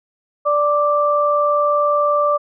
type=tone pair together; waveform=sine; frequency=586.5 / 1174.7 Hz; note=D5 / D6; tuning=-2 / 0 cents; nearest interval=octave; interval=1202 cents; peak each=-16 dBFS; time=0.45-2.38 s; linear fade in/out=20 ms; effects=none